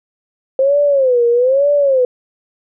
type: tone with vibrato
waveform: sine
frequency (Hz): 523.3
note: C5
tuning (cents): 0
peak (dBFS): -9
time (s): 0.59-2.05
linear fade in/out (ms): 2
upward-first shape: sine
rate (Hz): 1.1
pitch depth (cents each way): 180
effects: none